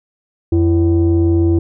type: tone pair together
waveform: sine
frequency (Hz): 87.27 / 334.1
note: F2 / E4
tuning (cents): -1 / +23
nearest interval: octave + major seventh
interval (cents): 2324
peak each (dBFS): -11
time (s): 0.52-1.59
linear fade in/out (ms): 5
effects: tanh soft clip ceiling -6 dBFS